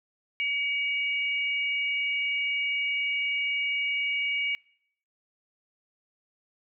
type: tone pair together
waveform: sine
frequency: 2266 / 2855 Hz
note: C#7 / F7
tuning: +37 / +37 cents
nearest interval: major third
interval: 400 cents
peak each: -26 / -33 dBFS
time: 0.4-4.55 s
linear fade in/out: 0 ms
effects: noise-tail reverb RT60 0.7 s tail -25 dB re dry